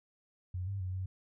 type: tone with pitch steps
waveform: sine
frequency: 91 / 98.7 / 92.2 / 93.7 Hz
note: F#2 / G2 / F#2 / F#2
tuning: -28 / +12 / -6 / +22 cents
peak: -34 dBFS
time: 0.54-1.06 s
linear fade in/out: 5 ms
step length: 130 ms
effects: none